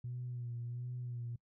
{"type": "tone with vibrato", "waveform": "sine", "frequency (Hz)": 121.4, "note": "B2", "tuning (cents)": -29, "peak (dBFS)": -38, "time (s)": [0.04, 1.36], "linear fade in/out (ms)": 5, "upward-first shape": "sine", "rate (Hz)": 1.4, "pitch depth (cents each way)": 38, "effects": ["noise-tail reverb RT60 0.1 s tail -25 dB re dry", "tanh soft clip ceiling -34 dBFS"]}